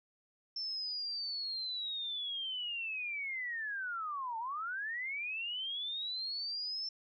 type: linear two-way sweep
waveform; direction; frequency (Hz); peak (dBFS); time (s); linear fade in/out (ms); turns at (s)
sine; down then up; 5360 to 877 to 5360; -36; 0.56-6.89; 5; 4.38
effects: none